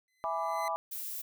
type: tone with exponential growth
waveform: sawtooth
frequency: 2033 Hz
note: B6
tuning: 50 cents sharp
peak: -34 dBFS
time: 0.08-0.68 s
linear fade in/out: 1 ms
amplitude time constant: 130 ms
type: chord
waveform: sine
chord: E dominant seventh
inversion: none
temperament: equal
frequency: 659.3 / 830.6 / 987.8 / 1174.7 Hz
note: E5 / G#5 / B5 / D6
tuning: 0 / 0 / 0 / 0 cents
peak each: -36 dBFS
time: 0.24-0.76 s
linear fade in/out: 0 ms
type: noise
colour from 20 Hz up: violet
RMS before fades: -39 dBFS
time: 0.91-1.22 s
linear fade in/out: 10 ms
effects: none